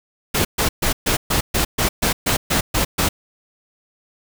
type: noise bursts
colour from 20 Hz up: pink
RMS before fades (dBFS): -18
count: 12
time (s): 0.34-3.09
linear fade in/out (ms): 10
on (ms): 110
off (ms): 130
effects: none